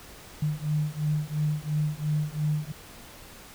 sine beating tone pair, 149.8 / 152.7 Hz, D3 / D#3, +35 / -32 cents, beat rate 2.9 Hz, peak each -28 dBFS, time 0.42-2.72 s, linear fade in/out 5 ms, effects pink hiss -47 dBFS RMS until 3.54 s

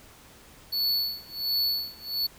square tone with tremolo, 4435 Hz, C#8, in tune, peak -23 dBFS, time 0.72-2.27 s, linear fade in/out 10 ms, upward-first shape sine, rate 1.4 Hz, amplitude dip 95%, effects pink hiss -52 dBFS RMS until 2.38 s

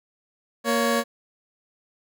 20% pulse tone pair together, 233.1 / 560 Hz, A#3 / C#5, 0 / +18 cents, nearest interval octave + minor third, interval 1518 cents, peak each -18 dBFS, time 0.64-1.04 s, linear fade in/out 50 ms, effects none

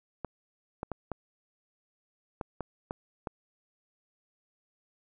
clicks, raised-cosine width 1 ms, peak -20 dBFS, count 8, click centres 0.247 / 0.831 / 0.917 / 1.117 / 2.412 / 2.607 / 2.909 / 3.272 s, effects none

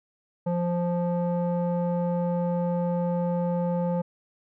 square tone with low-pass filter, 174.61 Hz, F3, in tune, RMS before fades -26 dBFS, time 0.46-4.02 s, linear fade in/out 10 ms, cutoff 700 Hz, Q 4.7, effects none

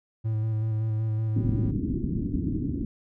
triangle tone with vibrato, 109.7 Hz, A2, 5 cents flat, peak -22 dBFS, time 0.24-1.72 s, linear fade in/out 20 ms, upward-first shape square, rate 5.3 Hz, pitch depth 19 cents each way
white low-pass noise, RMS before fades -28 dBFS, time 1.36-2.85 s, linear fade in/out 5 ms, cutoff 320 Hz, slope 48 dB/octave
effects none

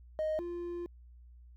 triangle tone pair in turn, 622.3 / 347.8 Hz, D#5 / F4, 0 / -7 cents, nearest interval minor seventh, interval 1007 cents, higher first, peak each -27 / -34 dBFS, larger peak first, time 0.19-0.39 / 0.39-0.86 s, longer second, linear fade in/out 0 ms, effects tanh soft clip ceiling -26 dBFS + added 60 Hz sine -52 dBFS peak until 1.56 s

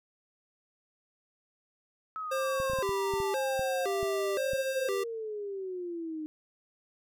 sine exponential sweep, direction down, 1296 to 304.7 Hz, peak -34 dBFS, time 2.16-6.26 s, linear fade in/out 0 ms
square tone with vibrato, 456.8 Hz, A#4, 35 cents flat, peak -30 dBFS, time 2.31-5.04 s, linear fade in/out 10 ms, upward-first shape square, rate 0.97 Hz, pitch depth 260 cents each way
clicks, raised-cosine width 5 ms, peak -29 dBFS, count 10, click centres 2.601 / 2.699 / 2.734 / 2.788 / 2.892 / 3.138 / 3.202 / 3.594 / 4.03 / 4.534 s
effects none

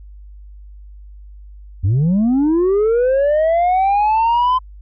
sine linear sweep, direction up, 84.8 to 1030 Hz, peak -9 dBFS, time 1.83-4.59 s, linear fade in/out 20 ms, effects tanh soft clip ceiling -11 dBFS + added 50 Hz sine -35 dBFS peak until 4.81 s

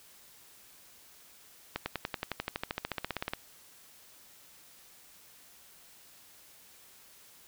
accelerating click train, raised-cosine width 0.3 ms, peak -16 dBFS, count 22, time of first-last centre 1.76-3.335 s, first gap 100 ms, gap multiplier 0.97, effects white hiss -57 dBFS RMS until 7.47 s

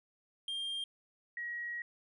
triangle / sine tone pair in turn, 3200 / 1902.7 Hz, G7 / A#6, +35 / +35 cents, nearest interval major sixth, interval 900 cents, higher first, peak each -34 / -37 dBFS, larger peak first, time 0.48-0.84 / 1.37-1.82 s, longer second, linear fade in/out 2 ms, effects resampled to 32000 Hz

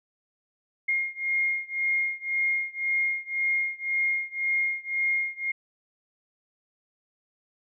sine beating tone pair, 2134 / 2135.9 Hz, C7 / C7, +34 / +35 cents, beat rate 1.9 Hz, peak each -27 / -28 dBFS, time 0.88-5.52 s, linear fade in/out 10 ms, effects none

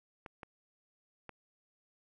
clicks, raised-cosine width 0.5 ms, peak -30 dBFS, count 3, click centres 0.262 / 0.432 / 1.293 s, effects none

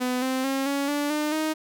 sawtooth tone with pitch steps, 251 / 260.3 / 269.9 / 280 / 290.3 / 301.1 / 312.2 Hz, B3 / C4 / C#4 / C#4 / D4 / D4 / D#4, +28 / -9 / -46 / +18 / -20 / +43 / +6 cents, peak -20 dBFS, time 0-1.54 s, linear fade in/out 20 ms, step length 220 ms, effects none

